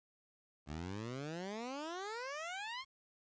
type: exponential sweep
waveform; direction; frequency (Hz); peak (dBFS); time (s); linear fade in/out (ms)
15% pulse; up; 70.4 to 1103; -35; 0.66-2.85; 50
effects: resampled to 16000 Hz + 11-bit